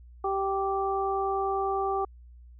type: harmonic tone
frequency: 390 Hz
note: G4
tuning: 9 cents flat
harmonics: 1 / 2 / 3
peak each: -29 / -29 / -32 dBFS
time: 0.24-2.05 s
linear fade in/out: 5 ms
effects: added 60 Hz sine -47 dBFS peak until 2.59 s